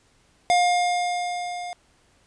square tone with level ramp, 710 Hz, F5, 28 cents sharp, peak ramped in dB -16 to -32 dBFS, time 0.5-1.73 s, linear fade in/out 0 ms, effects pink hiss -61 dBFS RMS until 2.26 s + resampled to 22050 Hz

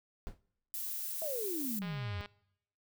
brown noise with exponential decay, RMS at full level -39 dBFS, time 0.27-0.41 s, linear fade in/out 0 ms, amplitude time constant 30 ms
violet noise, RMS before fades -39 dBFS, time 0.74-1.79 s, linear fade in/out 0 ms
sine exponential sweep, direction down, 659.3 to 85.2 Hz, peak -36 dBFS, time 1.22-2.21 s, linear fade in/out 0 ms
click train, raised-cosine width 0.3 ms, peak -30 dBFS, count 91, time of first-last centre 1.82-2.259 s, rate 205 Hz
effects noise-tail reverb RT60 0.8 s tail -23 dB re dry

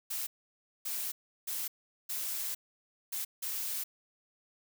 blue noise bursts at uneven times, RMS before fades -36 dBFS, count 6, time 0.1-0.27 / 0.85-1.12 / 1.47-1.68 / 2.09-2.55 / 3.12-3.25 / 3.42-3.84 s, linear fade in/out 10 ms, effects none

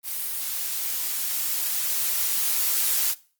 blue noise with level ramp, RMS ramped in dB -30 to -22 dBFS, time 0.03-3.15 s, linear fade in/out 50 ms, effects noise-tail reverb RT60 0.4 s tail -20 dB re dry + Opus 32 kbps

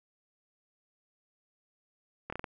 slowing click train, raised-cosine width 0.5 ms, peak -22 dBFS, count 5, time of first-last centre 2.3-2.442 s, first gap 25 ms, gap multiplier 1.24, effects none

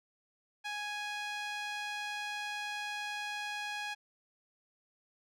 sawtooth tone with band-pass filter, 831 Hz, G#5, 1 cent sharp, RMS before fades -39 dBFS, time 0.64-3.95 s, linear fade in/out 20 ms, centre 2500 Hz, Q 0.95, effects none

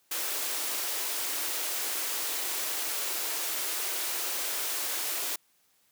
white high-pass noise, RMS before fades -32 dBFS, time 0.11-5.36 s, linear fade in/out 5 ms, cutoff 290 Hz, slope 48 dB/octave, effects white hiss -68 dBFS RMS until 5.91 s + high-pass 80 Hz 12 dB/octave

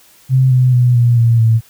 sine tone with pitch steps, 130.81 / 127.01 / 123.33 / 119.75 / 116.27 / 112.89 Hz, C3 / B2 / B2 / A#2 / A#2 / A2, 0 / +49 / -2 / +47 / -4 / +45 cents, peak -7 dBFS, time 0.29-1.61 s, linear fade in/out 50 ms, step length 220 ms, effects white hiss -47 dBFS RMS until 1.69 s

